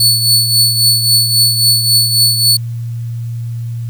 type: tone with tremolo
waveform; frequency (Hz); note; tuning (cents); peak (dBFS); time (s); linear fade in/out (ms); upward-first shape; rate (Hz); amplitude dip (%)
sawtooth; 4444; C#8; +4; -3; 0-2.57; 5; triangle; 3.7; 65
effects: added 117 Hz sine -18 dBFS peak until 3.89 s + white hiss -47 dBFS RMS until 3.89 s